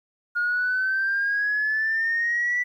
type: exponential sweep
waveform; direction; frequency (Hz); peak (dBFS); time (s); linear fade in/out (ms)
sine; up; 1424 to 1975.5; -20; 0.35-2.64; 20
effects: tanh soft clip ceiling -17 dBFS + 10-bit